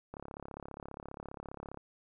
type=click train; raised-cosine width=1 ms; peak=-29 dBFS; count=58; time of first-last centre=0.14-1.773 s; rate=34.9 Hz; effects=none